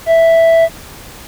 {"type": "tone with tanh clipping", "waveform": "sine", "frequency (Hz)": 659.3, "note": "E5", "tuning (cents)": 0, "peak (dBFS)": -7, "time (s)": [0.06, 0.69], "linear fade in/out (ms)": 50, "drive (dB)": 6, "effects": ["pink hiss -34 dBFS RMS until 1.27 s"]}